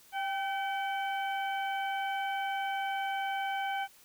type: harmonic tone with a mistuned harmonic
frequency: 765 Hz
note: G5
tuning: 42 cents flat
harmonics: 1 / 2 / 3 / 4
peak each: -32 / -38 / -42 / -44 dBFS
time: 0.12-3.88 s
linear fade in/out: 50 ms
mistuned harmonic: 1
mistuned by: +50 cents
effects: white hiss -59 dBFS RMS until 4.04 s